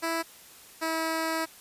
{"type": "tone pair in turn", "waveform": "10% pulse", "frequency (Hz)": [329.6, 323.4], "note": ["E4", "E4"], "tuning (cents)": [0, -33], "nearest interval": "unison", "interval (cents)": 33, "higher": "first", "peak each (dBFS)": -19, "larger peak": "neither", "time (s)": [[0.02, 0.23], [0.81, 1.46]], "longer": "second", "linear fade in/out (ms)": 20, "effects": ["white hiss -51 dBFS RMS until 1.6 s", "resampled to 32000 Hz"]}